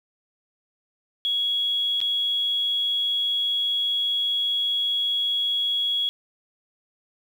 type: tone with dropouts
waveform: sine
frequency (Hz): 3335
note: G#7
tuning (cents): +7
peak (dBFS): -21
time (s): 1.25-6.09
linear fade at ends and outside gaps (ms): 0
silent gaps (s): 2.004-2.014
effects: 8-bit